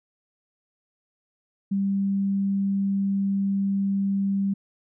sine tone, 196.9 Hz, G3, 8 cents sharp, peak -21 dBFS, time 1.71-4.54 s, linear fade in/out 10 ms, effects none

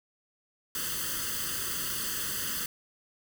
white noise with comb filter, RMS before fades -33 dBFS, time 0.75-2.66 s, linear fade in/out 2 ms, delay 0.64 ms, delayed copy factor +1, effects none

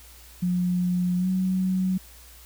sine tone with pitch glide, 179.2 to 186.59 Hz, F3 to F#3, +45 to +15 cents, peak -21 dBFS, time 0.42-1.98 s, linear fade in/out 10 ms, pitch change +70 cents, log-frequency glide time 1.18-1.28 s, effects added 60 Hz sine -49 dBFS peak until 2.45 s + white hiss -50 dBFS RMS until 2.45 s

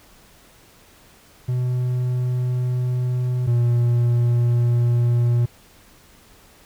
triangle tone pair in turn, 125 / 119.76 Hz, B2 / A#2, +21 / +47 cents, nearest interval minor second, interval 74 cents, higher first, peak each -17 / -13 dBFS, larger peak second, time 1.48-3.47 / 3.47-5.46 s, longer neither, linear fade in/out 10 ms, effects pink hiss -51 dBFS RMS until 6.65 s

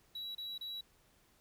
triangle tone bursts, 3902 Hz, B7, 22 cents flat, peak -39 dBFS, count 3, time 0.15-0.81 s, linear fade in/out 5 ms, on 200 ms, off 30 ms, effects pink hiss -69 dBFS RMS until 1.4 s

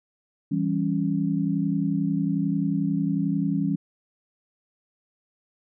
sine chord, C# diminished, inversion first, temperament equal, 164.81 / 196 / 277.2 Hz, E3 / G3 / C#4, 0 / 0 / 0 cents, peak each -26 dBFS, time 0.51-3.76 s, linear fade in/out 10 ms, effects none

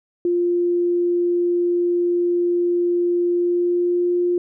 sine tone with pitch glide, 349.7 to 352.7 Hz, F4 to F4, +2 to +17 cents, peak -16 dBFS, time 0.25-4.38 s, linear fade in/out 2 ms, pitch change +15 cents, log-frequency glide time 3.31-4.15 s, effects none

